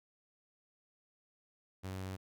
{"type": "tone", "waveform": "sawtooth", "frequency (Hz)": 94.5, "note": "F#2", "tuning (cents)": 37, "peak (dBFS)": -36, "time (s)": [1.83, 2.17], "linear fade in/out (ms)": 20, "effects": []}